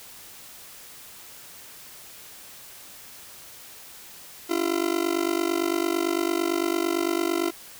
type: tone with amplitude modulation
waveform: 40% pulse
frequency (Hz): 340.3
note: F4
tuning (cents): -45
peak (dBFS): -18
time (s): 4.49-7.51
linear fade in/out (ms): 20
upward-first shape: sine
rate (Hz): 48.9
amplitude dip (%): 95
effects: white hiss -45 dBFS RMS until 7.79 s